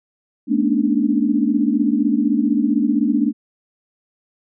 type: tone cluster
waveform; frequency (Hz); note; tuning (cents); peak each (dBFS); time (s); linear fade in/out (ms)
sine; 215.3 / 239.2 / 282.9 / 298.5; A3 / A#3 / C#4 / D4; -37 / +45 / +35 / +28; -20; 0.47-3.33; 50
effects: none